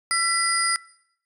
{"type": "tone cluster", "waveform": "sine", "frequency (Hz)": [1350, 1983, 4916, 9340], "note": ["E6", "B6", "D#8", "D9"], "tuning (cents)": [41, 7, -22, -11], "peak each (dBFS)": -25, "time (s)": [0.11, 0.76], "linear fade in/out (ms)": 0, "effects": ["noise-tail reverb RT60 0.7 s tail -20 dB re dry", "tanh soft clip ceiling -9 dBFS"]}